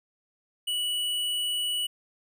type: tone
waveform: square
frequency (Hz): 2945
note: F#7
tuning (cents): -9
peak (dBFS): -27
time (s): 0.67-1.87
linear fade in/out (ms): 10
effects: none